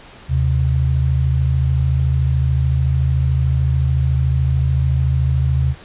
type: tone pair together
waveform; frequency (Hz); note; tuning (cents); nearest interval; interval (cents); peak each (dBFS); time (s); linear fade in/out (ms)
sine; 77.15 / 130.81; D#2 / C3; -14 / 0; major sixth; 914; -16; 0.28-5.75; 50
effects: pink hiss -41 dBFS RMS until 5.84 s + resampled to 8000 Hz